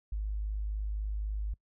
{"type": "tone", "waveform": "sine", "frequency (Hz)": 51.91, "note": "G#1", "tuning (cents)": 0, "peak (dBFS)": -31, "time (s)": [0.12, 1.54], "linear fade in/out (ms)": 5, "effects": ["noise-tail reverb RT60 0.1 s tail -24 dB re dry"]}